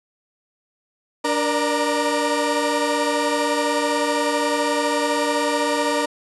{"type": "tone cluster", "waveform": "30% pulse", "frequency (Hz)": [291.6, 473.9, 595, 932], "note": ["D4", "A#4", "D5", "A#5"], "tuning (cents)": [-12, 28, 22, -1], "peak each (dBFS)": -22, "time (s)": [1.24, 6.06], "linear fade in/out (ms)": 10, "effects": ["resampled to 24000 Hz"]}